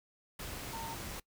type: tone in noise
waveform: sine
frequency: 909 Hz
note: A#5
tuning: 44 cents flat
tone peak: -41 dBFS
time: 0.73-0.94 s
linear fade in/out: 5 ms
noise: pink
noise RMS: -43 dBFS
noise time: 0.39-1.2 s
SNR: -1 dB
effects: noise-tail reverb RT60 0.1 s tail -22 dB re dry